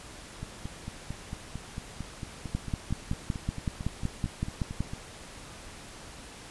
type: two click trains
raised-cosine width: 5 ms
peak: -16 / -23 dBFS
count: 13 / 21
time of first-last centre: 2.55-4.806 / 0.43-4.935 s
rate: 5.32 / 4.44 Hz
effects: pink hiss -46 dBFS RMS until 6.5 s + resampled to 24000 Hz